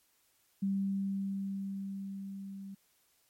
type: tone with level ramp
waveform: sine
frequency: 195.7 Hz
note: G3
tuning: 3 cents flat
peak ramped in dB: -28 to -42 dBFS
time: 0.62-2.75 s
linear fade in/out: 10 ms
effects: white hiss -71 dBFS RMS until 3.29 s + MP3 64 kbps